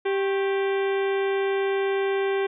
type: harmonic tone with a mistuned harmonic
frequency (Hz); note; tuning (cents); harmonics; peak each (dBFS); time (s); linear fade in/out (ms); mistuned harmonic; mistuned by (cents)
392; G4; 0; 1 / 2 / 3 / 4 / 5 / 6 / 7 / 8 / 9; -22 / -33 / -37 / -35 / -38 / -38 / -44 / -44 / -47; 0.05-2.47; 10; 3; -130
effects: none